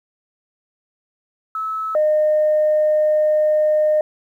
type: tone pair in turn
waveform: sine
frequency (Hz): 1300 / 611.4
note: E6 / D#5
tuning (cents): -24 / -30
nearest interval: octave + minor second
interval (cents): 1306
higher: first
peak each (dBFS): -21 / -12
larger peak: second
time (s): 1.55-1.95 / 1.95-4.01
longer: second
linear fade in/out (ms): 2
effects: tanh soft clip ceiling -9 dBFS + 9-bit